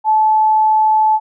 sine tone, 867 Hz, A5, 26 cents flat, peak -9 dBFS, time 0.04-1.2 s, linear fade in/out 50 ms, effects none

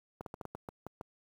clicks, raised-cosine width 1 ms, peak -27 dBFS, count 9, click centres 0.209 / 0.262 / 0.341 / 0.412 / 0.453 / 0.55 / 0.688 / 0.866 / 1.011 s, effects high-pass 60 Hz 12 dB/octave + 9-bit

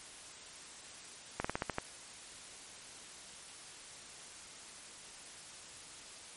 slowing click train, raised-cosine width 0.5 ms, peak -18 dBFS, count 7, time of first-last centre 1.4-1.784 s, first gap 45 ms, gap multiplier 1.14, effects white hiss -51 dBFS RMS until 6.36 s + MP3 48 kbps

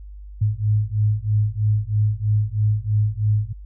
sine beating tone pair, 104.4 / 107.5 Hz, G#2 / A2, +10 / -40 cents, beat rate 3.1 Hz, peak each -20 dBFS, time 0.41-3.53 s, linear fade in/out 10 ms, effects added 50 Hz sine -35 dBFS peak until 3.65 s

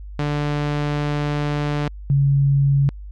sawtooth / sine tone pair in turn, 146.83 / 139.38 Hz, D3 / C#3, 0 / +10 cents, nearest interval minor second, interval 90 cents, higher first, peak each -16 / -13 dBFS, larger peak second, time 0.19-1.88 / 2.1-2.89 s, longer first, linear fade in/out 0 ms, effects added 50 Hz sine -32 dBFS peak until 3.11 s + low-pass 4000 Hz 12 dB/octave

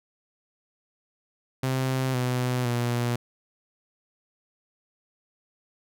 sawtooth tone with pitch steps, 130.81 / 125.48 / 120.37 Hz, C3 / B2 / B2, 0 / +28 / -44 cents, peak -20 dBFS, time 1.63-3.16 s, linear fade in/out 5 ms, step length 510 ms, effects none

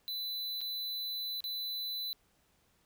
square tone with dropouts, 4000 Hz, B7, 21 cents sharp, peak -36 dBFS, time 0.08-2.13 s, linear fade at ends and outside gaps 0 ms, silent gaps 0.607-0.614 / 1.405-1.441 s, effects pink hiss -71 dBFS RMS until 2.85 s

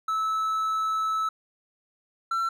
triangle tone pair in turn, 1305 / 1347.1 Hz, E6 / E6, -18 / +37 cents, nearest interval minor second, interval 55 cents, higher second, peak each -22 dBFS, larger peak neither, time 0.08-1.29 / 2.31-2.49 s, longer first, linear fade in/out 5 ms, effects none

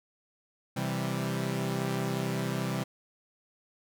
sawtooth chord, C major, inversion none, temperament equal, 130.81 / 164.81 / 196 Hz, C3 / E3 / G3, 0 / 0 / 0 cents, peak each -29 / -31 / -30 dBFS, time 0.76-2.84 s, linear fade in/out 10 ms, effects none

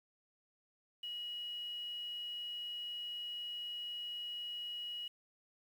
sine tone with quantisation, 2906 Hz, F#7, 32 cents flat, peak -40 dBFS, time 1.03-5.08 s, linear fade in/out 5 ms, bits 10, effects none

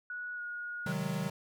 sine tone with pitch glide, 1465 to 1442.3 Hz, F#6 to F#6, -18 to -45 cents, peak -37 dBFS, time 0.1-0.92 s, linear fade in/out 2 ms, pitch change -27 cents, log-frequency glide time 0.35-0.41 s
square chord, Ab dominant seventh, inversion first, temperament equal with one note detuned, 130.81 / 155.56 / 185 / 204.8 Hz, C3 / Eb3 / Gb3 / Ab3, 0 / 0 / 0 / -24 cents, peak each -42 / -37 / -37 / -41 dBFS, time 0.86-1.3 s, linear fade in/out 5 ms
effects none

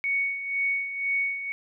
sine tone with tremolo, 2227 Hz, C#7, 7 cents sharp, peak -22 dBFS, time 0.04-1.52 s, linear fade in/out 0 ms, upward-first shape sine, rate 2 Hz, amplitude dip 65%, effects none

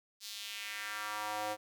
square tone with high-pass filter sweep, 105.9 Hz, G#2, 34 cents sharp, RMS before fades -40 dBFS, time 0.2-1.57 s, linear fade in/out 50 ms, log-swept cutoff 4600 to 570 Hz, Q 2, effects none

